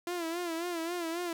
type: tone with vibrato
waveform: sawtooth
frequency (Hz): 340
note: F4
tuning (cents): -46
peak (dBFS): -29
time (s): 0.07-1.33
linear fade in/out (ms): 2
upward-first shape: sine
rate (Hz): 3.7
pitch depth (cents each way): 81
effects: none